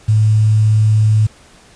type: tone with quantisation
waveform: sine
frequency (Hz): 107.9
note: A2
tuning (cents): -33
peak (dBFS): -8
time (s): 0.08-1.27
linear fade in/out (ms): 10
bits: 6
effects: pink hiss -45 dBFS RMS until 1.75 s + resampled to 22050 Hz